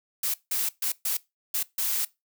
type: noise bursts at uneven times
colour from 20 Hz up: blue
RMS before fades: -27 dBFS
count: 6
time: 0.23-0.34 / 0.51-0.69 / 0.82-0.92 / 1.05-1.17 / 1.54-1.63 / 1.78-2.05 s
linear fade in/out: 5 ms
effects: noise-tail reverb RT60 0.2 s tail -20 dB re dry